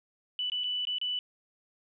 sine tone with dropouts, 2976 Hz, F#7, 9 cents sharp, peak -29 dBFS, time 0.39-1.19 s, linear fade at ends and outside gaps 1 ms, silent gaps 0.499-0.519 / 0.636-0.641 / 0.852-0.871 / 0.984-1.014 s, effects none

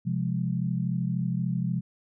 sine chord, F minor, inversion second, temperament equal, 130.81 / 174.61 / 207.7 Hz, C3 / F3 / Ab3, 0 / 0 / 0 cents, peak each -29 / -28 / -33 dBFS, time 0.05-1.81 s, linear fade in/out 20 ms, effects none

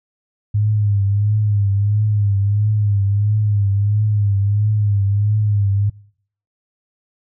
sine tone with vibrato, 102.9 Hz, G#2, 16 cents flat, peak -13 dBFS, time 0.54-5.9 s, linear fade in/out 10 ms, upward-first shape triangle, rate 1.5 Hz, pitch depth 75 cents each way, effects noise-tail reverb RT60 0.6 s tail -24 dB re dry

